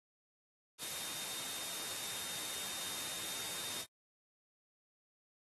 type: tone in noise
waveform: sine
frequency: 3669 Hz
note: A#7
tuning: 28 cents flat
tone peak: -49 dBFS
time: 0.78-3.86 s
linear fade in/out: 50 ms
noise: white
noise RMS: -42 dBFS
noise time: 0.78-3.86 s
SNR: -10 dB
effects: high-pass 100 Hz 12 dB/octave + AAC 32 kbps